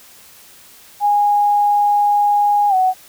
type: tone with pitch glide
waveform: sine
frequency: 823 to 746 Hz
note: G#5 to F#5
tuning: -16 to +14 cents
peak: -11 dBFS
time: 1-2.94 s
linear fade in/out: 50 ms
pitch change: -170 cents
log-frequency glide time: 2.69-2.75 s
effects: white hiss -44 dBFS RMS until 3.08 s